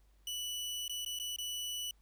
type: tone with dropouts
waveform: sawtooth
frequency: 2960 Hz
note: F#7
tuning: in tune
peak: -34 dBFS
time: 0.27-1.91 s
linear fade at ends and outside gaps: 2 ms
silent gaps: 0.88-0.895 / 1.049-1.061 / 1.189-1.198 / 1.362-1.385 s
effects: added 50 Hz sine -63 dBFS peak until 2.01 s + pink hiss -75 dBFS RMS until 2.01 s